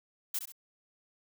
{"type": "noise with echo", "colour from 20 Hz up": "blue", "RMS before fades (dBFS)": -33, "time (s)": [0.34, 0.39], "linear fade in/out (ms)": 5, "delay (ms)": 66, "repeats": 2, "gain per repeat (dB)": -8, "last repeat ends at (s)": 0.522, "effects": []}